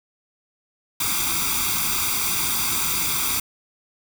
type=noise with comb filter; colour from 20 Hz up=white; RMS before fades=-23 dBFS; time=1-3.4 s; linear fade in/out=5 ms; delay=0.84 ms; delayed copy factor=+0.9; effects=none